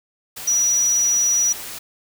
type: tone in noise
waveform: sine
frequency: 5840 Hz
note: F#8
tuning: 24 cents flat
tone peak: -15 dBFS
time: 0.47-1.53 s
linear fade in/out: 10 ms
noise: white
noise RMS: -33 dBFS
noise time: 0.36-1.79 s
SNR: +15 dB
effects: none